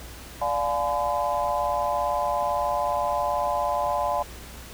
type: chord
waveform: sine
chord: D diminished seventh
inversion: none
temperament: just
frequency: 587.3 / 704.8 / 845.8 / 1014.9 Hz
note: D5 / F5 / Ab5 / Cb6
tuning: 0 / +16 / +31 / +47 cents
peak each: -28 dBFS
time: 0.41-4.23 s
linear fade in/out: 10 ms
effects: added 60 Hz sine -43 dBFS peak until 4.73 s + pink hiss -43 dBFS RMS until 4.73 s